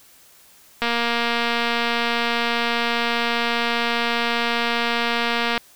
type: click train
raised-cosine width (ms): 0.3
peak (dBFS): -6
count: 1119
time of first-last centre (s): 0.82-5.577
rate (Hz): 235
effects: white hiss -51 dBFS RMS until 5.75 s